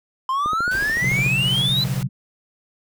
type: exponential sweep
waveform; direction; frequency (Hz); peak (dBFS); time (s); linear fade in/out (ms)
triangle; up; 1032 to 4068; -17; 0.29-1.84; 2
type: click train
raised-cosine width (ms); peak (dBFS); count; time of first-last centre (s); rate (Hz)
2; -18; 12; 0.46-1.263; 13.7
type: noise with tremolo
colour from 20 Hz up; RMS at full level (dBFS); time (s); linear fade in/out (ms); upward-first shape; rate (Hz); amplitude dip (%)
pink; -33; 0.71-2.03; 2; sine; 2.7; 25
type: chord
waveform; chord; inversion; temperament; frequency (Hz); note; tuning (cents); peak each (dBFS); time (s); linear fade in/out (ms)
sine; B suspended second; none; just; 123.47 / 138.9 / 185.21; B2 / C#3 / F#3; 0 / +4 / +2; -25 / -24 / -28; 1.01-2.09; 20
effects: none